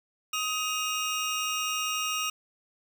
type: tone pair together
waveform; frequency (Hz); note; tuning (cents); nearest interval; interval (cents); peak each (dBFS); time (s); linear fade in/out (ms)
25% pulse; 1258 / 2827; D#6 / F7; +19 / +20; octave + major second; 1401; -27 / -27; 0.33-2.3; 5
effects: none